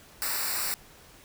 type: noise with comb filter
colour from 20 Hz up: white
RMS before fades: -30 dBFS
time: 0.22-0.74 s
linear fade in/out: 0 ms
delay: 0.31 ms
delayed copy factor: -0.85
effects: pink hiss -53 dBFS RMS until 1.24 s